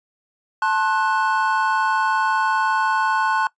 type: chord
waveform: triangle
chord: F# diminished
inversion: first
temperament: equal with one note detuned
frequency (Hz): 880 / 1065.4 / 1480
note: A5 / C6 / F#6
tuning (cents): 0 / +31 / 0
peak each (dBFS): -19 / -20 / -20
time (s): 0.62-3.47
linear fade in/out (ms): 2
effects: noise-tail reverb RT60 0.1 s tail -20 dB re dry + resampled to 22050 Hz